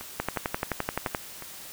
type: two click trains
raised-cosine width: 0.5 ms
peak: -11 / -23 dBFS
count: 12 / 5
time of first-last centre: 0.2-1.148 / 0.01-1.423 s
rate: 11.6 / 2.83 Hz
effects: white hiss -43 dBFS RMS until 1.72 s